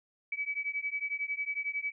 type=beating tone pair; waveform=sine; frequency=2281 / 2292 Hz; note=C#7 / D7; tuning=+49 / -43 cents; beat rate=11 Hz; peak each=-35 / -35 dBFS; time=0.32-1.92 s; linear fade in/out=5 ms; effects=none